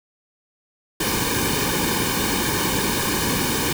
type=noise with comb filter; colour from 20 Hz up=pink; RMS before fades=-22 dBFS; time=1-3.73 s; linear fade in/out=5 ms; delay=1.5 ms; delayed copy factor=-0.8; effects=none